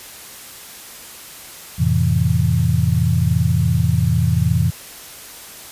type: chord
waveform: sine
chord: F major seventh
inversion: none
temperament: equal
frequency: 87.31 / 110 / 130.81 / 164.81 Hz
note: F2 / A2 / C3 / E3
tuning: 0 / 0 / 0 / 0 cents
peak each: -19 dBFS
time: 1.78-4.71 s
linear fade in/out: 20 ms
effects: white hiss -37 dBFS RMS until 5.71 s + resampled to 32000 Hz